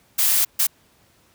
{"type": "noise bursts at uneven times", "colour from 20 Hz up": "blue", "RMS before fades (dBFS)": -18, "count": 2, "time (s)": [[0.18, 0.45], [0.59, 0.67]], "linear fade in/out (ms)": 10, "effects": ["pink hiss -58 dBFS RMS until 1.34 s", "high-pass 60 Hz 12 dB/octave"]}